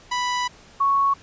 sawtooth / sine tone pair in turn, 987.8 / 1108.8 Hz, B5 / C#6, 0 / 0 cents, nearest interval major second, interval 200 cents, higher second, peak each -18 / -16 dBFS, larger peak second, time 0.11-0.48 / 0.8-1.14 s, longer first, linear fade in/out 10 ms, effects pink hiss -49 dBFS RMS until 1.22 s + resampled to 16000 Hz

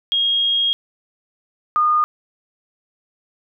sine tone pair in turn, 3263 / 1222.2 Hz, G#7 / D#6, -31 / -31 cents, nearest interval octave + perfect fourth, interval 1700 cents, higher first, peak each -15 / -13 dBFS, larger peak second, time 0.12-0.73 / 1.76-2.04 s, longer first, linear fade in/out 0 ms, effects none

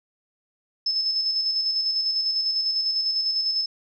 sine tone with tremolo, 5230 Hz, E8, 15 cents flat, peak -20 dBFS, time 0.86-3.66 s, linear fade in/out 5 ms, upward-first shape square, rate 10 Hz, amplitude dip 35%, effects none

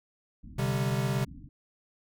pink low-pass noise, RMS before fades -46 dBFS, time 0.43-1.49 s, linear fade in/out 5 ms, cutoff 300 Hz, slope 96 dB/octave
square chord, C suspended second, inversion none, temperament equal with one note detuned, 129.83 / 146.83 / 196 Hz, C3 / D3 / G3, -13 / 0 / 0 cents, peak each -29 / -34 / -34 dBFS, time 0.58-1.25 s, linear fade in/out 10 ms
effects none

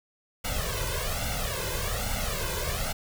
pink noise with flanger, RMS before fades -30 dBFS, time 0.44-2.93 s, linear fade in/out 10 ms, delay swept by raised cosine 1.4 to 2 ms, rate 1.2 Hz, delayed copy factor +1, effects none

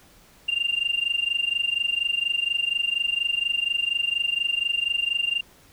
sine tone with amplitude modulation, 2792 Hz, F7, 1 cent flat, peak -17 dBFS, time 0.48-5.41 s, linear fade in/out 10 ms, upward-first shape sine, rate 24.2 Hz, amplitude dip 90%, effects tanh soft clip ceiling -16 dBFS + pink hiss -54 dBFS RMS until 5.72 s

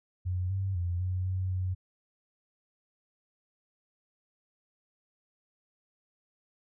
sine tone with pitch steps, 90.9 / 96.4 / 87.7 / 91.9 / 93.2 / 92.3 Hz, F#2 / G2 / F2 / F#2 / F#2 / F#2, -30 / -28 / +8 / -11 / +13 / -4 cents, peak -28 dBFS, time 0.25-1.75 s, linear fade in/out 20 ms, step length 250 ms, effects none

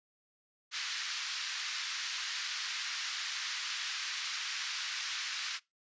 white band-pass noise, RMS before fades -38 dBFS, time 0.71-5.6 s, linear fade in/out 50 ms, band 1300 to 5600 Hz, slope 24 dB/octave, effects noise-tail reverb RT60 0.2 s tail -22 dB re dry + resampled to 16000 Hz

